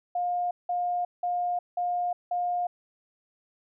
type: tone bursts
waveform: sine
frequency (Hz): 710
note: F5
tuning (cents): +28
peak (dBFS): -25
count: 5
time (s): 0.15-2.67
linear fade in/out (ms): 5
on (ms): 360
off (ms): 180
effects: none